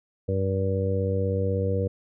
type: harmonic tone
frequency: 96.2 Hz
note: G2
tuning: 32 cents flat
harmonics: 1 / 2 / 3 / 4 / 5 / 6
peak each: -25 / -32 / -36 / -37 / -27 / -36 dBFS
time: 0.28-1.88 s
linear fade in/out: 10 ms
effects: none